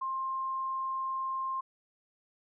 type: tone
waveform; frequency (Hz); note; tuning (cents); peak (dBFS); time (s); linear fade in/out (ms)
sine; 1058; C6; +19; -31; 0.01-1.61; 10
effects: none